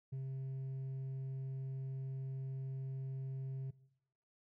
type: tone with hard clipping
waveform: triangle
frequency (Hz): 133.3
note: C3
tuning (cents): +33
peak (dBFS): -38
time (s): 0.12-3.71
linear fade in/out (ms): 10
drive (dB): 1
effects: noise-tail reverb RT60 0.8 s tail -20 dB re dry